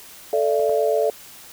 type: chord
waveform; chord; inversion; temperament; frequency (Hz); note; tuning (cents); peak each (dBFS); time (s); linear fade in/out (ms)
sine; A suspended fourth; none; equal with one note detuned; 440 / 587.3 / 675.4; A4 / D5 / E5; 0 / 0 / +42; -20 / -21 / -23; 0.33-1.1; 2
type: clicks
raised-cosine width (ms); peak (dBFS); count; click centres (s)
1; -27 / -24; 2; 0.596 / 0.695
effects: white hiss -43 dBFS RMS until 1.52 s